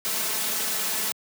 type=noise with comb filter; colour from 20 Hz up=white; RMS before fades=-27 dBFS; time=0.05-1.12 s; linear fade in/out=0 ms; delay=4.6 ms; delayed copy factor=+0.65; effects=high-pass 150 Hz 12 dB/octave